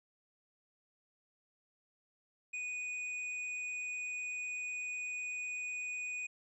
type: tone with tanh clipping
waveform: sine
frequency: 2477 Hz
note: D#7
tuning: 8 cents flat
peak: -39 dBFS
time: 2.53-6.27 s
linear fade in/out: 10 ms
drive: 9 dB
effects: resampled to 24000 Hz